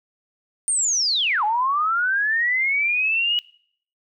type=linear two-way sweep; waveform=sine; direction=down then up; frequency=9020 to 821 to 2932 Hz; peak=-18 dBFS; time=0.68-3.39 s; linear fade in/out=0 ms; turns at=1.44 s; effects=noise-tail reverb RT60 0.6 s tail -23 dB re dry